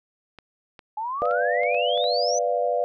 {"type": "clicks", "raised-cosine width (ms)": 0.3, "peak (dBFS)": -27, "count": 8, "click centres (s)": [0.387, 0.792, 1.255, 1.311, 1.634, 1.746, 1.976, 2.041]}
{"type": "exponential sweep", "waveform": "sine", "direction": "up", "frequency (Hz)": [838, 6200], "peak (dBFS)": -26, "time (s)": [0.97, 2.39], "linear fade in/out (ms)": 5}
{"type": "chord", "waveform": "sine", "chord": "B diminished", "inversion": "none", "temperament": "equal", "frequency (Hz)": [493.9, 587.3, 698.5], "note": ["B4", "D5", "F5"], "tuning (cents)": [0, 0, 0], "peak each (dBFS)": -25, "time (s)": [1.22, 2.84], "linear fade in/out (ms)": 0}
{"effects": []}